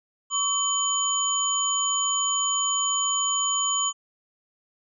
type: tone cluster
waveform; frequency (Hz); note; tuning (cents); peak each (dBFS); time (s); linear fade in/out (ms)
sine; 1127 / 3074 / 6900; C#6 / G7 / A8; +28 / -35 / -35; -27 / -27 / -25; 0.3-3.93; 50
effects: none